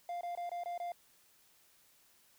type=tone bursts; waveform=triangle; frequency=698.5 Hz; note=F5; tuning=in tune; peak=-35 dBFS; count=6; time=0.09-0.92 s; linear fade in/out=2 ms; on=120 ms; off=22 ms; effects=white hiss -67 dBFS RMS until 2.38 s